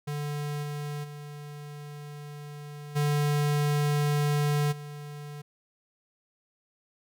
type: tone with level steps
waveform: square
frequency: 146.83 Hz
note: D3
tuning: in tune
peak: -31 / -33 / -40 / -24 / -39 dBFS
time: 0.07-5.42 s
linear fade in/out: 10 ms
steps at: 0.62 / 1.03 / 2.95 / 4.71 s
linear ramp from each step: 20 ms
effects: none